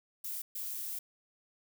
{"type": "noise bursts at uneven times", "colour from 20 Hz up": "violet", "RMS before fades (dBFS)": -39, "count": 2, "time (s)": [[0.24, 0.42], [0.55, 0.99]], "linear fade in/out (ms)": 5, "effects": []}